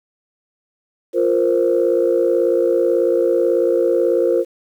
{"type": "chord", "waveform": "sine", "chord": "F suspended fourth", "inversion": "none", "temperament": "just", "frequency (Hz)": [349.2, 465.6, 523.8], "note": ["F4", "Bb4", "C5"], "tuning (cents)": [0, -2, 2], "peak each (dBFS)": -17, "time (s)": [1.13, 4.45], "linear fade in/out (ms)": 50, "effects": ["tanh soft clip ceiling -5 dBFS", "8-bit"]}